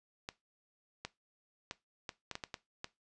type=clicks; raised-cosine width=0.2 ms; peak=-22 dBFS; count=9; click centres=0.289 / 1.05 / 1.711 / 2.092 / 2.313 / 2.354 / 2.438 / 2.542 / 2.844 s; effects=noise-tail reverb RT60 0.2 s tail -18 dB re dry + resampled to 22050 Hz